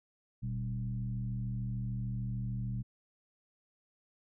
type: tone with frequency modulation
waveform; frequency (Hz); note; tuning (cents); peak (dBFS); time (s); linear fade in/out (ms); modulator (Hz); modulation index
sine; 120; B2; -49; -33; 0.42-2.83; 20; 73.4; 0.82
effects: none